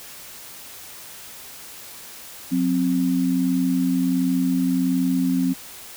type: tone pair together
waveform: sine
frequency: 181.6 / 263 Hz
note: F#3 / C4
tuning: -32 / +9 cents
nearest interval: tritone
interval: 641 cents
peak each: -23 / -19 dBFS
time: 2.51-5.54 s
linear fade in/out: 20 ms
effects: white hiss -40 dBFS RMS until 5.96 s